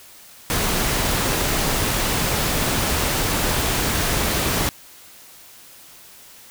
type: noise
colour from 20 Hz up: pink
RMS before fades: -21 dBFS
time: 0.5-4.69 s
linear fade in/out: 0 ms
effects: white hiss -45 dBFS RMS until 6.5 s